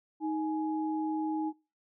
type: tone pair together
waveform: sine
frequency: 313.9 / 838 Hz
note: D#4 / G#5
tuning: +15 / +15 cents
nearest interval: octave + perfect fourth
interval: 1700 cents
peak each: -30 / -36 dBFS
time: 0.2-1.53 s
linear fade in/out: 50 ms
effects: noise-tail reverb RT60 0.3 s tail -22 dB re dry